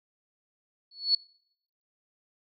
sine tone with exponential growth, 4405 Hz, C#8, 12 cents flat, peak -17 dBFS, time 0.91-1.15 s, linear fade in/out 5 ms, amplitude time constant 52 ms, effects noise-tail reverb RT60 0.7 s tail -25 dB re dry

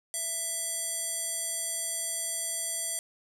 square tone with band-pass filter, 664 Hz, E5, 12 cents sharp, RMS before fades -33 dBFS, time 0.14-2.99 s, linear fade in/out 0 ms, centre 8900 Hz, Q 4.1, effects none

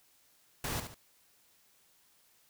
pink noise with echo, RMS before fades -36 dBFS, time 0.64-0.8 s, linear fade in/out 2 ms, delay 72 ms, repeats 2, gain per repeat -8 dB, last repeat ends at 0.944 s, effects white hiss -67 dBFS RMS until 2.49 s

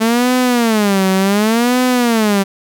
sawtooth tone with vibrato, 218.8 Hz, A3, 9 cents flat, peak -7 dBFS, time 0-2.44 s, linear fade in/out 20 ms, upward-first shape sine, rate 0.68 Hz, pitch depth 250 cents each way, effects none

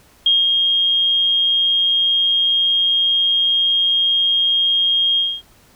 sine tone with ADSR envelope, 3239 Hz, G#7, 44 cents flat, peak -10 dBFS, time 0.26-5.42 s, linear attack 3 ms, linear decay 190 ms, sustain -3 dB, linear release 240 ms, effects pink hiss -51 dBFS RMS until 5.75 s

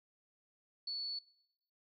sine tone, 4435 Hz, C#8, in tune, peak -37 dBFS, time 0.87-1.19 s, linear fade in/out 5 ms, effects noise-tail reverb RT60 0.9 s tail -24 dB re dry

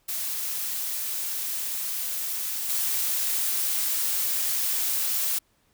blue noise with level steps, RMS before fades -30 / -26 dBFS, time 0.08-5.39 s, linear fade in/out 10 ms, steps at 2.69 s, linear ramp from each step 5 ms, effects pink hiss -67 dBFS RMS until 5.73 s

